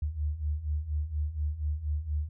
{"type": "beating tone pair", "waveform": "sine", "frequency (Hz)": [72.6, 76.8], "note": ["D2", "D#2"], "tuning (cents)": [-19, -22], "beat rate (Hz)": 4.2, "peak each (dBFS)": [-34, -30], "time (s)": [0.02, 2.29], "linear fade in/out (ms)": 5, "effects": []}